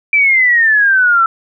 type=exponential sweep; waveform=sine; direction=down; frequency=2349 to 1323 Hz; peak=-7 dBFS; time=0.13-1.26 s; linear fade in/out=2 ms; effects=none